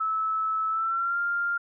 sine tone with pitch glide, 1304 to 1397.6 Hz, E6 to F6, -19 to +1 cents, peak -24 dBFS, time 0-1.58 s, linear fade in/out 10 ms, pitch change +120 cents, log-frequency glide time 0.69-1.19 s, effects none

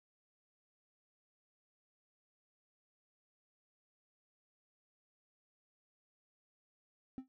triangle tone with exponential decay, 261.6 Hz, C4, in tune, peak -34 dBFS, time 7.18-7.28 s, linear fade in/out 0 ms, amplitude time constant 20 ms, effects noise-tail reverb RT60 0.1 s tail -20 dB re dry + tanh soft clip ceiling -32 dBFS

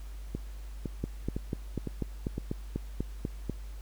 two click trains, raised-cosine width 3 ms, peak -20 / -18 dBFS, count 5 / 11, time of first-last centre 0.35-2.38 / 1.04-3.497 s, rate 1.97 / 4.07 Hz, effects added 50 Hz sine -39 dBFS peak until 3.81 s + pink hiss -57 dBFS RMS until 3.81 s

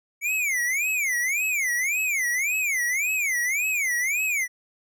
square tone with vibrato, 2217 Hz, C#7, in tune, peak -23 dBFS, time 0.21-4.48 s, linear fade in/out 50 ms, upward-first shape sine, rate 1.8 Hz, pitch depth 260 cents each way, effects none

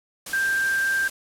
sine tone in noise, 1581 Hz, G6, 14 cents sharp, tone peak -20 dBFS, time 0.33-1.08 s, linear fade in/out 5 ms, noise white, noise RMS -34 dBFS, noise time 0.26-1.1 s, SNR +11 dB, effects low-pass 12000 Hz 12 dB/octave

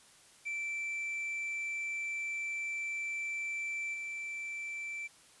triangle tone with level steps, 2334 Hz, D7, 11 cents flat, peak -33 / -36 dBFS, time 0.45-5.08 s, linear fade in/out 20 ms, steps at 3.93 s, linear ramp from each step 20 ms, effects white hiss -60 dBFS RMS until 5.4 s + resampled to 24000 Hz

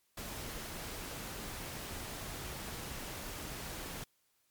pink noise, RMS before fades -43 dBFS, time 0.17-4.04 s, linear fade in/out 5 ms, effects white hiss -75 dBFS RMS until 4.5 s + MP3 96 kbps

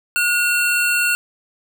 square tone pair together, 1443 / 2724 Hz, F#6 / F7, -44 / -44 cents, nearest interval major seventh, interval 1100 cents, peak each -19 dBFS, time 0.16-1.15 s, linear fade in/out 0 ms, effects none

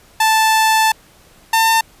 sawtooth tone pair in turn, 880 / 899 Hz, A5 / A5, 0 / +37 cents, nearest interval unison, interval 37 cents, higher second, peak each -7 dBFS, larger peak neither, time 0.2-0.92 / 1.53-1.81 s, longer first, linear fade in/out 5 ms, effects pink hiss -48 dBFS RMS until 2 s + resampled to 32000 Hz

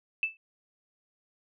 sine tone with exponential decay, 2637 Hz, E7, in tune, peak -21 dBFS, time 0.23-0.37 s, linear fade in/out 1 ms, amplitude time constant 29 ms, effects none

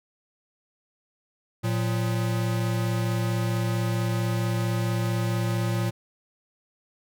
square tone pair together, 114.5 / 178.97 Hz, A#2 / F3, -31 / +43 cents, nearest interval minor sixth, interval 774 cents, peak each -25 / -31 dBFS, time 1.63-5.91 s, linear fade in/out 20 ms, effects none

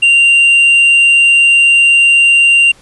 triangle tone, 2774 Hz, F7, 12 cents flat, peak -3 dBFS, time 0.02-2.72 s, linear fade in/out 10 ms, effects pink hiss -44 dBFS RMS until 2.81 s + resampled to 24000 Hz

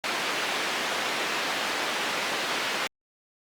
white band-pass noise, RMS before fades -29 dBFS, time 0.04-2.87 s, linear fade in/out 0 ms, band 270 to 2900 Hz, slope 12 dB/octave, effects Opus 48 kbps

